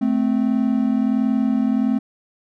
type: tone pair together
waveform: triangle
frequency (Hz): 218.6 / 260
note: A3 / C4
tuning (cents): -11 / -11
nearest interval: minor third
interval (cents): 300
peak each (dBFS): -17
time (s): 0.01-1.99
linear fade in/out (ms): 10
effects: none